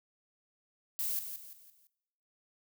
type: noise with echo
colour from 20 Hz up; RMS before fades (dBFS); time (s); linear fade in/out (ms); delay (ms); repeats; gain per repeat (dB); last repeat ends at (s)
violet; -34; 0.99-1.19; 0; 170; 4; -8; 1.87
effects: noise-tail reverb RT60 0.9 s tail -20 dB re dry